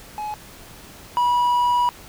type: tone pair in turn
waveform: triangle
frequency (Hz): 845 / 973.1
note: G#5 / B5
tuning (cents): +30 / -26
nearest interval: major second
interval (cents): 244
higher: second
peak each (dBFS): -24 / -14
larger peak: second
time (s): 0.18-0.34 / 1.17-1.89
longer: second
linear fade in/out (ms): 0
effects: pink hiss -43 dBFS RMS until 2.08 s